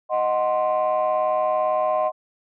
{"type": "chord", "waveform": "sine", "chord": "C diminished", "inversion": "first", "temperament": "equal", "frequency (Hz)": [622.3, 740, 1046.5], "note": ["Eb5", "Gb5", "C6"], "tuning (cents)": [0, 0, 0], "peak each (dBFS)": [-20, -23, -24], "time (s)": [0.09, 2.12], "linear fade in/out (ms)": 50, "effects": ["tanh soft clip ceiling -13 dBFS"]}